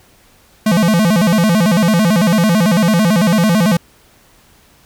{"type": "tone with vibrato", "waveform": "square", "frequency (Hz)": 192.2, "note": "G3", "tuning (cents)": -34, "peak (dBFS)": -10, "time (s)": [0.66, 3.77], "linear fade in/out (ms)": 5, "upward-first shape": "square", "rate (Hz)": 9, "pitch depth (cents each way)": 210, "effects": ["pink hiss -49 dBFS RMS until 4.85 s"]}